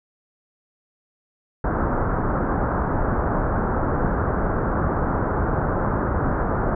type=low-pass noise; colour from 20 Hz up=pink; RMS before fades=-22 dBFS; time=1.64-6.75 s; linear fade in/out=5 ms; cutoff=1500 Hz; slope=48 dB/octave; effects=none